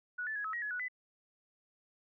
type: tone with pitch steps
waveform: sine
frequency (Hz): 1467 / 1749 / 1669 / 1289 / 1896 / 1694 / 1472 / 2003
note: F#6 / A6 / G#6 / E6 / A#6 / G#6 / F#6 / B6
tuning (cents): -15 / -11 / +8 / -39 / +29 / +34 / -9 / +24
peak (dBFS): -35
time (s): 0.18-0.884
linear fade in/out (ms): 10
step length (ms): 88
effects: none

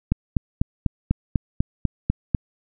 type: click train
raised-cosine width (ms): 5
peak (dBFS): -6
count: 10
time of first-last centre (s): 0.12-2.348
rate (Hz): 4.04
effects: none

